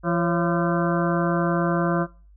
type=harmonic tone with a mistuned harmonic; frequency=170.7 Hz; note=F3; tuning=39 cents flat; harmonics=1 / 2 / 3 / 4 / 6 / 7 / 8 / 9; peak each=-23 / -26 / -28 / -29 / -31 / -31 / -32 / -33 dBFS; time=0.03-2.07 s; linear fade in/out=50 ms; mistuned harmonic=3; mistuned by=+110 cents; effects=noise-tail reverb RT60 0.4 s tail -22 dB re dry + added 50 Hz sine -48 dBFS peak until 2.36 s